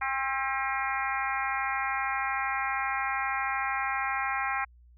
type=harmonic tone with a mistuned harmonic; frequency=267.2 Hz; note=C4; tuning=36 cents sharp; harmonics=3 / 4 / 5 / 6 / 7 / 8 / 9; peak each=-33 / -34 / -35 / -36 / -36 / -37 / -38 dBFS; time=0.01-4.65 s; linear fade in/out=10 ms; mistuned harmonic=7; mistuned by=+39 cents; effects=added 60 Hz sine -53 dBFS peak until 4.97 s